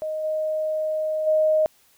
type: tone with level steps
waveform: sine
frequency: 622.3 Hz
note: D#5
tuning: in tune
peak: -25 / -22 / -16 dBFS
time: 0.02-1.66 s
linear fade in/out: 0 ms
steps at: 0.23 / 1.26 s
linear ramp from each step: 20 ms
effects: white hiss -59 dBFS RMS until 1.97 s